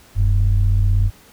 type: tone pair together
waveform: sine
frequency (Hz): 40.82 / 97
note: E1 / G2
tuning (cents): -16 / -18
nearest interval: octave + minor third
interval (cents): 1498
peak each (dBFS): -14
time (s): 0.15-1.11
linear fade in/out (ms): 50
effects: tanh soft clip ceiling -7 dBFS + pink hiss -48 dBFS RMS until 1.32 s